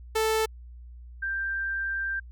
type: tone pair in turn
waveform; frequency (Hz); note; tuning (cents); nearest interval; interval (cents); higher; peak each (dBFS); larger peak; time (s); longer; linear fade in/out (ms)
sawtooth / sine; 440 / 1577.5; A4 / G6; 0 / +10; octave + minor seventh; 2210; second; -19 / -27; first; 0.15-0.46 / 1.22-2.2; second; 10
effects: added 60 Hz sine -42 dBFS peak until 2.31 s